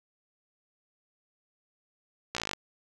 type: slowing click train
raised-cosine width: 0.2 ms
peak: -14 dBFS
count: 11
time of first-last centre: 2.35-2.533 s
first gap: 16 ms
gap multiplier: 1.03
effects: none